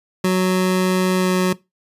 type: tone with pitch glide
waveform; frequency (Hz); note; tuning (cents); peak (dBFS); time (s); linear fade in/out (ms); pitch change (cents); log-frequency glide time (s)
25% pulse; 185 to 183.93; F#3 to F#3; 0 to -10; -11; 0.24-1.53; 5; -10; 1.17-1.3
effects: noise-tail reverb RT60 0.2 s tail -19 dB re dry + resampled to 32000 Hz